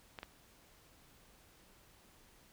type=clicks; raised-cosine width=0.3 ms; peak=-28 dBFS; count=2; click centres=0.188 / 0.231 s; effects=pink hiss -64 dBFS RMS until 2.52 s